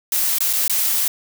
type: noise with dropouts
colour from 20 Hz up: blue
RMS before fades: -19 dBFS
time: 0.12-1.08 s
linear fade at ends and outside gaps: 2 ms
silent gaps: 0.385-0.405 / 0.53-0.534 / 0.679-0.696 s
effects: none